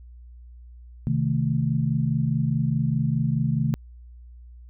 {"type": "chord", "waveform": "sine", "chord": "A diminished", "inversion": "first", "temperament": "equal", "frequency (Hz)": [130.81, 155.56, 220], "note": ["C3", "Eb3", "A3"], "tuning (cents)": [0, 0, 0], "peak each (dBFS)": [-24, -24, -27], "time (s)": [1.07, 3.74], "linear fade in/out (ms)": 0, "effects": ["added 60 Hz sine -42 dBFS peak until 4.69 s"]}